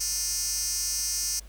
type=tone with high-pass filter; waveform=10% pulse; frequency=355.2 Hz; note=F4; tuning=29 cents sharp; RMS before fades=-29 dBFS; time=0-1.4 s; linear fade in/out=10 ms; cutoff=6400 Hz; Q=3.8; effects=added 51 Hz sine -44 dBFS peak until 1.48 s + pink hiss -56 dBFS RMS until 1.48 s